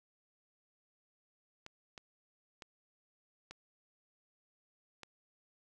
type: clicks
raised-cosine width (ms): 0.2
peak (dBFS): -30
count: 5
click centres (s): 1.664 / 1.978 / 2.622 / 3.51 / 5.033
effects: none

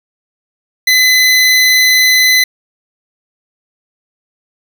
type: tone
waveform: 25% pulse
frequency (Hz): 2019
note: B6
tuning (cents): +38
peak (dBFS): -3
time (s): 0.87-2.44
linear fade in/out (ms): 5
effects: 7-bit

